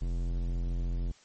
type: tone with low-pass filter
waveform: square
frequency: 43.18 Hz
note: F1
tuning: 19 cents flat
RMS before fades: -31 dBFS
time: 0.01-1.12 s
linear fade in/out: 10 ms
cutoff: 340 Hz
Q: 0.5
effects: white hiss -60 dBFS RMS until 1.24 s + MP3 32 kbps